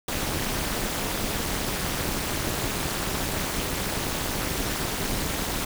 pink noise with amplitude modulation, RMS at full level -24 dBFS, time 0.08-5.65 s, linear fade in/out 5 ms, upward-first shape sine, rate 231 Hz, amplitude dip 95%, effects none

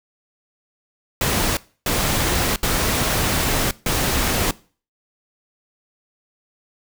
pink noise bursts at uneven times, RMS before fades -20 dBFS, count 4, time 1.21-1.57 / 1.86-2.56 / 2.63-3.71 / 3.86-4.51 s, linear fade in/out 2 ms, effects noise-tail reverb RT60 0.4 s tail -21 dB re dry

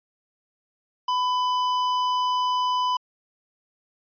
sine tone with tanh clipping, 1000 Hz, B5, 21 cents sharp, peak -23 dBFS, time 1.08-2.97 s, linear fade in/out 5 ms, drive 16 dB, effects resampled to 11025 Hz

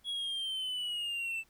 triangle linear sweep, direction down, 3351 to 2643 Hz, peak -32 dBFS, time 0.04-1.44 s, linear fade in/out 50 ms, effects pink hiss -68 dBFS RMS until 1.49 s

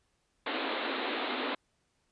pink band-pass noise, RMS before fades -34 dBFS, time 0.46-1.55 s, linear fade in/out 5 ms, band 240 to 4100 Hz, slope 96 dB/octave, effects pink hiss -75 dBFS RMS until 2.11 s + resampled to 22050 Hz

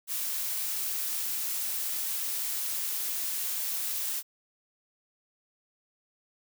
blue noise, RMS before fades -32 dBFS, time 0.07-4.23 s, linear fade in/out 50 ms, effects none

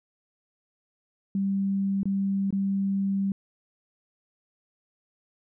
sine tone with dropouts, 196 Hz, G3, in tune, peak -23 dBFS, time 1.35-3.32 s, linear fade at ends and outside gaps 2 ms, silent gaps 2.032-2.055 / 2.506-2.526 s, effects none

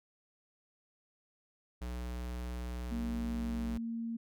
square tone, 60.9 Hz, B1, 24 cents flat, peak -38 dBFS, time 1.81-3.78 s, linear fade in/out 10 ms
sine tone with pitch glide, 233.1 to 229.9 Hz, A#3 to A#3, 0 to -24 cents, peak -35 dBFS, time 2.91-4.17 s, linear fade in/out 10 ms, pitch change -24 cents, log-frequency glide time 3.25-3.72 s
effects none

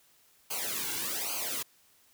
white noise with flanger, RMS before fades -34 dBFS, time 0.5-1.63 s, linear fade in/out 10 ms, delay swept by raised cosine 0.54 to 1.64 ms, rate 1.2 Hz, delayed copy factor -0.95, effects white hiss -64 dBFS RMS until 2.13 s

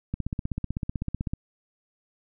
click train, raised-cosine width 5 ms, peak -16 dBFS, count 20, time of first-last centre 0.14-1.335 s, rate 15.9 Hz, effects none

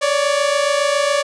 sawtooth tone pair together, 560.1 / 587.3 Hz, C#5 / D5, +18 / 0 cents, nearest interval minor second, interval 82 cents, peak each -14 dBFS, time 0.01-1.23 s, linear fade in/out 20 ms, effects resampled to 22050 Hz

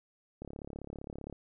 click train, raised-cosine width 2 ms, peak -29 dBFS, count 33, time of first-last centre 0.42-1.327 s, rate 35.3 Hz, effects none

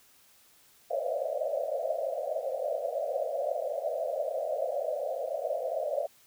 pink band-pass noise, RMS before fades -32 dBFS, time 0.9-6.07 s, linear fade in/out 10 ms, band 510 to 690 Hz, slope 96 dB/octave, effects white hiss -61 dBFS RMS until 6.26 s

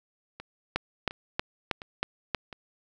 two click trains, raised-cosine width 0.3 ms, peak -24 / -10 dBFS, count 4 / 6, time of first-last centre 0.4-2.528 / 0.76-2.347 s, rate 1.41 / 3.15 Hz, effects none

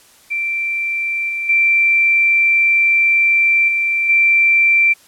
sine tone with level steps, 2349 Hz, D7, in tune, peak -17 / -19 / -10 / -14 / -9 dBFS, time 0.3-4.94 s, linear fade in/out 20 ms, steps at 1.29 / 1.49 / 3.68 / 4.09 s, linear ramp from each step 5 ms, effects white hiss -48 dBFS RMS until 5.07 s + low-pass 12000 Hz 12 dB/octave

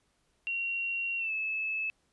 sine tone with pitch glide, 2747 to 2606 Hz, F7 to E7, -29 to -20 cents, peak -30 dBFS, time 0.47-1.9 s, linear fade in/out 0 ms, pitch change -91 cents, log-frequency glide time 1.18-1.32 s, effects pink hiss -73 dBFS RMS until 2.12 s + resampled to 24000 Hz

